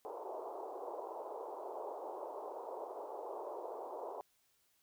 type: band-pass noise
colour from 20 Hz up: pink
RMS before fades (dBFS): -45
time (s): 0.05-4.21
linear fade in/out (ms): 0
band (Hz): 380 to 1000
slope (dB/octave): 48
effects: white hiss -75 dBFS RMS until 4.82 s